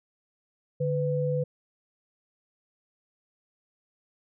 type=tone pair together; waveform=sine; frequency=146.83 / 499.9 Hz; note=D3 / B4; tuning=0 / +21 cents; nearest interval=octave + major sixth; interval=2121 cents; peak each=-27 dBFS; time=0.8-1.44 s; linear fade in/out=10 ms; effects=none